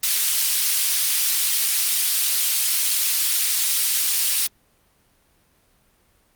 pink high-pass noise, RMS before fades -20 dBFS, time 0.03-4.47 s, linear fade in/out 5 ms, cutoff 4000 Hz, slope 12 dB/octave, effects pink hiss -61 dBFS RMS until 6.35 s + Opus 32 kbps

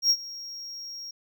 triangle tone with ADSR envelope, 5588 Hz, F8, in tune, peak -15 dBFS, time 0.02-1.11 s, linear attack 81 ms, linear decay 59 ms, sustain -20 dB, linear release 5 ms, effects none

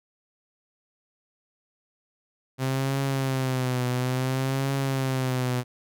sawtooth tone with vibrato, 130.81 Hz, C3, in tune, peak -20 dBFS, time 2.58-5.64 s, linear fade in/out 50 ms, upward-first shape triangle, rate 0.58 Hz, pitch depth 87 cents each way, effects none

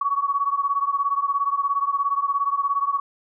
sine beating tone pair, 1118 / 1135 Hz, C#6 / C#6, +14 / +41 cents, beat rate 17 Hz, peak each -22 / -24 dBFS, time 0.01-3 s, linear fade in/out 5 ms, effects none

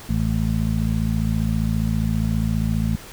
harmonic tone, 54.9 Hz, A1, 3 cents flat, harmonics 1 / 2 / 3 / 4, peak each -24 / -24 / -24 / -24 dBFS, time 0.09-2.96 s, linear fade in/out 5 ms, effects pink hiss -40 dBFS RMS until 3.12 s

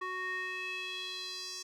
square tone with band-pass filter sweep, 370 Hz, F#4, in tune, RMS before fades -39 dBFS, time 0.01-1.63 s, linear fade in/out 10 ms, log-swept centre 1400 to 5800 Hz, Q 3.7, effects none

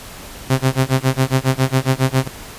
sawtooth tone with tremolo, 131.6 Hz, C3, 10 cents sharp, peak -7 dBFS, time 0.5-2.28 s, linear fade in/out 2 ms, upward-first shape sine, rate 7.3 Hz, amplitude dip 100%, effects pink hiss -35 dBFS RMS until 2.58 s + resampled to 32000 Hz

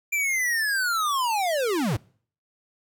square linear sweep, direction down, 2377 to 86 Hz, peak -23 dBFS, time 0.12-1.97 s, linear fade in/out 10 ms, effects noise-tail reverb RT60 0.5 s tail -24 dB re dry

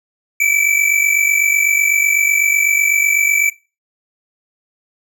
square tone pair together, 2288 / 2336 Hz, D7 / D7, -46 / -10 cents, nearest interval unison, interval 36 cents, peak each -15 / -16 dBFS, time 0.4-3.5 s, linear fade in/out 5 ms, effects noise-tail reverb RT60 0.3 s tail -20 dB re dry

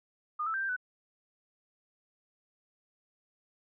sine tone with pitch steps, 1221 / 1316 / 1568 / 1578 / 1495 Hz, D#6 / E6 / G6 / G6 / F#6, -33 / -3 / 0 / +11 / +17 cents, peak -30 dBFS, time 0.39-0.765 s, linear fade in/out 10 ms, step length 75 ms, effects none

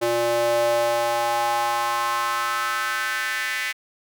square tone with high-pass filter sweep, 118 Hz, A#2, 22 cents sharp, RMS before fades -23 dBFS, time 0.01-3.73 s, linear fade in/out 20 ms, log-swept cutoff 450 to 2000 Hz, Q 3.7, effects none

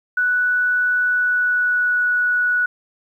sine tone with pitch glide, 1480 to 1469.8 Hz, F#6 to F#6, 0 to -12 cents, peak -15 dBFS, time 0.17-2.66 s, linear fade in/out 5 ms, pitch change -12 cents, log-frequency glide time 1.05-2.04 s, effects 9-bit

